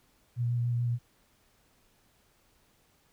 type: tone with vibrato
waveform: sine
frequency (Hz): 120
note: B2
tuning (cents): -49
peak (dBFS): -26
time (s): 0.36-0.99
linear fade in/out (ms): 50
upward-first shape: square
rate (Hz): 6.9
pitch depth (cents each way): 12
effects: pink hiss -67 dBFS RMS until 3.12 s